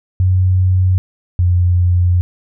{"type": "tone pair in turn", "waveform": "sine", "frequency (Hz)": [92.5, 88.92], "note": ["F#2", "F2"], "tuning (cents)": [0, 32], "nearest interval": "minor second", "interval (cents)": 68, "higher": "first", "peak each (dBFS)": -9, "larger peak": "neither", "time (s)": [[0.2, 0.98], [1.39, 2.21]], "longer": "second", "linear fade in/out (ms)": 0, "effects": []}